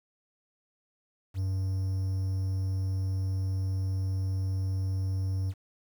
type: tone with quantisation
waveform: triangle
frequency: 95 Hz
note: F#2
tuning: 46 cents sharp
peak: -25 dBFS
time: 1.34-5.54 s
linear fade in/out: 50 ms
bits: 9
effects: none